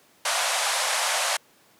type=band-pass noise; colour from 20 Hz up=pink; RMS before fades=-25 dBFS; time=0.25-1.37 s; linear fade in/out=5 ms; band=590 to 11000 Hz; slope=48 dB/octave; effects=pink hiss -58 dBFS RMS until 1.79 s + high-pass 200 Hz 12 dB/octave